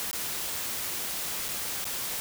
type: noise with dropouts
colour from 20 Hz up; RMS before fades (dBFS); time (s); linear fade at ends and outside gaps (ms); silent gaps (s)
white; -33; 0-2.2; 0; 0.112-0.13 / 1.484-1.488 / 1.843-1.853
effects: none